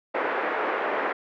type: band-pass noise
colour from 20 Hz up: pink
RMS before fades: -27 dBFS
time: 0.14-1.13 s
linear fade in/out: 10 ms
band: 370 to 2000 Hz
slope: 24 dB/octave
effects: none